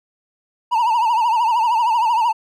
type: tone with vibrato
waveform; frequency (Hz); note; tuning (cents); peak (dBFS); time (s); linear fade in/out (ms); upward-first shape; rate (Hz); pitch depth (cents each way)
triangle; 923; A#5; -17; -12; 0.71-2.33; 20; triangle; 13; 130
effects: none